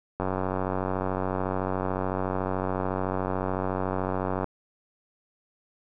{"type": "click train", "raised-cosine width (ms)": 1, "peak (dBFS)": -14, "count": 399, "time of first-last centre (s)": [0.2, 4.443], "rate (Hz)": 93.8, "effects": []}